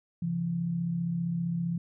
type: tone pair together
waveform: sine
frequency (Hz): 135.6 / 170.85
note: C#3 / F3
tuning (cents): -38 / -38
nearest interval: major third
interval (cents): 400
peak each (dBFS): -36 / -28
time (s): 0.22-1.78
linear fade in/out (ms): 5
effects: none